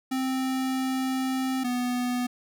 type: tone pair in turn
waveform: square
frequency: 261.6 / 246.9 Hz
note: C4 / B3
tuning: 0 / 0 cents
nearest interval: minor second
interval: 100 cents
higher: first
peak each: -26 dBFS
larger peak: neither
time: 0.11-1.64 / 1.64-2.27 s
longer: first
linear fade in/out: 10 ms
effects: none